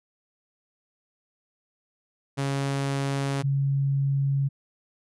sawtooth / sine tone pair in turn, 138.3 / 138.3 Hz, C#3 / C#3, -4 / -4 cents, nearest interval unison, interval 0 cents, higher neither, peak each -21 dBFS, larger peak neither, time 2.37-3.43 / 3.43-4.49 s, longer neither, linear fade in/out 20 ms, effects resampled to 24000 Hz

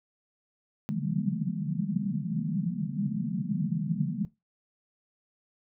pink band-pass noise, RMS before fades -30 dBFS, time 0.89-4.25 s, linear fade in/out 0 ms, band 140 to 230 Hz, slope 96 dB/octave, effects noise-tail reverb RT60 0.2 s tail -18 dB re dry

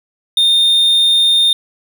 triangle tone, 3644 Hz, A#7, 40 cents flat, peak -7 dBFS, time 0.37-1.53 s, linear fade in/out 2 ms, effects none

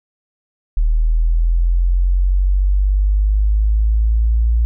sine linear sweep, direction up, 38.59 to 57.5 Hz, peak -11 dBFS, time 0.77-4.65 s, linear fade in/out 0 ms, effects none

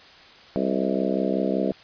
harmonic tone with a mistuned harmonic, 65.41 Hz, C2, in tune, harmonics 3 / 4 / 5 / 6 / 7 / 8 / 9 / 10, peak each -27 / -28 / -29 / -30 / -30 / -31 / -32 / -32 dBFS, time 0.56-1.72 s, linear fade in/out 0 ms, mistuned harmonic 9, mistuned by +60 cents, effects white hiss -48 dBFS RMS until 1.83 s + resampled to 11025 Hz

